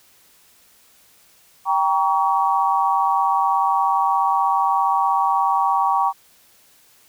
sine chord, G diminished, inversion none, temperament just, 784 / 940.8 / 1128.9 Hz, G5 / Bb5 / Db6, 0 / +16 / +31 cents, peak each -20 dBFS, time 1.65-6.13 s, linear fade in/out 50 ms, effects white hiss -54 dBFS RMS until 7.08 s

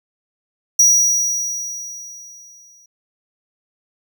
square tone with exponential decay, 5790 Hz, F#8, 38 cents flat, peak -8 dBFS, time 0.79-2.86 s, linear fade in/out 5 ms, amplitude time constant 450 ms, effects none

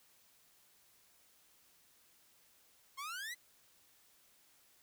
sawtooth exponential sweep, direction up, 1051 to 2052 Hz, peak -38 dBFS, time 2.97-3.35 s, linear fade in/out 20 ms, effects white hiss -68 dBFS RMS until 4.82 s

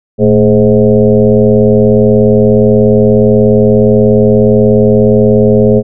sine tone with frequency modulation, 320.8 Hz, E4, 47 cents flat, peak -3 dBFS, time 0.18-5.83 s, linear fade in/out 50 ms, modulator 100 Hz, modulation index 2.3, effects none

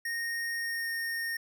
square tone with pitch glide, 1855 to 1841.1 Hz, A#6 to A#6, -9 to -22 cents, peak -32 dBFS, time 0.05-1.37 s, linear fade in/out 5 ms, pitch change -13 cents, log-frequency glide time 0.55-0.9 s, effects none

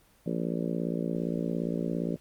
harmonic tone, 57.4 Hz, A#1, 26 cents flat, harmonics 3 / 4 / 5 / 6 / 7 / 8 / 9 / 10, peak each -32 / -34 / -36 / -38 / -39 / -40 / -41 / -42 dBFS, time 0.26-2.16 s, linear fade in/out 5 ms, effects pink hiss -62 dBFS RMS until 2.2 s + Opus 24 kbps

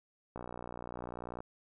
click train, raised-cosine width 1 ms, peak -28 dBFS, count 64, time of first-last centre 0.36-1.405 s, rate 60.3 Hz, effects none

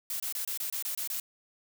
blue noise bursts, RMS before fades -34 dBFS, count 9, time 0.1-1.2 s, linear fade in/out 2 ms, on 100 ms, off 25 ms, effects none

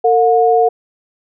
sine tone pair together, 453.9 / 721.4 Hz, A#4 / F#5, -46 / -44 cents, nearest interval minor sixth, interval 802 cents, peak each -11 dBFS, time 0.04-0.69 s, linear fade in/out 10 ms, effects none

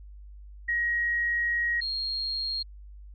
sine tone pair in turn, 1892 / 4247 Hz, A#6 / C8, +25 / +25 cents, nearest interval octave + major second, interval 1400 cents, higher second, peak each -24 / -28 dBFS, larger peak first, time 0.68-1.81 / 1.81-2.63 s, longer first, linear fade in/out 10 ms, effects added 50 Hz sine -43 dBFS peak until 3.14 s

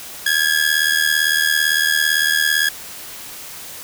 sawtooth ring-modulated tone, 1661 Hz, G#6, in tune, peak -8 dBFS, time 0.26-2.69 s, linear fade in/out 5 ms, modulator 38.9 Hz, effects white hiss -34 dBFS RMS until 3.83 s

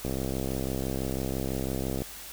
click train, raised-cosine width 2 ms, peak -18 dBFS, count 131, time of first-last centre 0.05-2.02 s, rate 66 Hz, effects added 50 Hz sine -53 dBFS peak until 2.32 s + white hiss -43 dBFS RMS until 2.32 s

